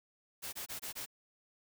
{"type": "noise bursts", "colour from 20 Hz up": "white", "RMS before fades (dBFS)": -42, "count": 5, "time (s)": [0.42, 1.062], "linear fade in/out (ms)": 20, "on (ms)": 110, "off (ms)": 23, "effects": []}